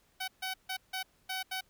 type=tone bursts at uneven times; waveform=10% pulse; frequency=755 Hz; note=F#5; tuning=35 cents sharp; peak=-26 dBFS; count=6; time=0.2-0.28 / 0.42-0.54 / 0.69-0.77 / 0.93-1.03 / 1.29-1.43 / 1.51-1.61 s; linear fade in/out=10 ms; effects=pink hiss -69 dBFS RMS until 1.69 s